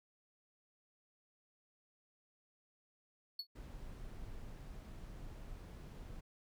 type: tone with exponential decay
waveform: triangle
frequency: 4398 Hz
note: C#8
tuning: 14 cents flat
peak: -35 dBFS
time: 3.39-3.47 s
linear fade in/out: 5 ms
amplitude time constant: 17 ms
type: noise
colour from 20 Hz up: brown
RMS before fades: -49 dBFS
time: 3.55-6.21 s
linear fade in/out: 10 ms
effects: none